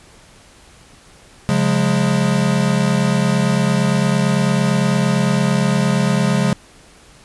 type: chord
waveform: square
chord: Db major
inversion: none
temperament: equal with one note detuned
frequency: 138.59 / 178.9 / 207.7 Hz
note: Db3 / F3 / Ab3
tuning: 0 / +42 / 0 cents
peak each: -19 / -19 / -19 dBFS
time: 1.49-6.53 s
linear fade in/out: 0 ms
effects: pink hiss -46 dBFS RMS until 7.24 s + resampled to 24000 Hz